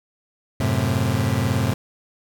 30% pulse chord, F# diminished, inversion none, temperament equal with one note detuned, 92.5 / 108.93 / 130.81 Hz, F#2 / A2 / C3, 0 / -17 / 0 cents, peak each -22 / -20 / -20 dBFS, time 0.6-1.74 s, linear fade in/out 5 ms, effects none

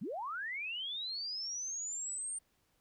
sine linear sweep, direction up, 146.83 to 8870 Hz, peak -37 dBFS, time 0.01-2.39 s, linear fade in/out 10 ms, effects pink hiss -75 dBFS RMS until 2.8 s

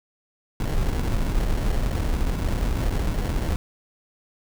brown noise with sample-and-hold, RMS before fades -23 dBFS, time 0.6-3.56 s, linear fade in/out 2 ms, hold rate 1225 Hz, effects none

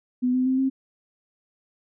sine tone with pitch steps, 250 / 255.3 / 260.6 / 266.1 Hz, B3 / C4 / C4 / C4, +21 / -42 / -7 / +29 cents, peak -19 dBFS, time 0.22-0.7 s, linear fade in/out 20 ms, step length 120 ms, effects none

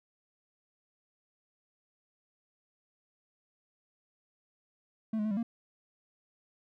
triangle tone with pitch steps, 220.5 / 210.6 / 216.9 / 197.7 / 232.3 Hz, A3 / G#3 / A3 / G3 / A#3, +4 / +24 / -25 / +15 / -6 cents, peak -27 dBFS, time 5.13-5.43 s, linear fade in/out 5 ms, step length 60 ms, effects none

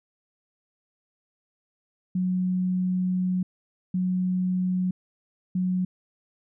sine tone bursts at uneven times, 183.3 Hz, F#3, 16 cents flat, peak -22 dBFS, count 3, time 2.15-3.43 / 3.94-4.91 / 5.55-5.85 s, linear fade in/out 5 ms, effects none

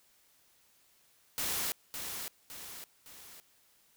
white noise with echo, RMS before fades -34 dBFS, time 1.38-1.72 s, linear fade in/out 0 ms, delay 560 ms, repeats 3, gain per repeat -6 dB, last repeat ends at 3.4 s, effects white hiss -67 dBFS RMS until 3.96 s

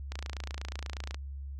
click train, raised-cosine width 0.2 ms, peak -21 dBFS, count 30, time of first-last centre 0.12-1.145 s, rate 28.3 Hz, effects added 69 Hz sine -37 dBFS peak until 1.59 s + MP3 96 kbps

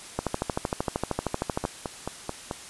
two click trains, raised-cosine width 1 ms, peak -11 / -15 dBFS, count 20 / 5, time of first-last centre 0.19-1.652 / 1.64-2.511 s, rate 13 / 4.59 Hz, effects white hiss -43 dBFS RMS until 2.69 s + resampled to 24000 Hz

